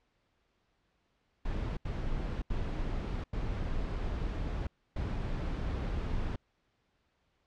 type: noise bursts at uneven times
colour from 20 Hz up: brown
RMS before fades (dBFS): -34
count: 5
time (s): 1.45-1.77 / 1.85-2.42 / 2.5-3.24 / 3.33-4.67 / 4.96-6.36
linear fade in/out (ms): 5
effects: pink hiss -75 dBFS RMS until 7.46 s + low-pass 4000 Hz 12 dB/octave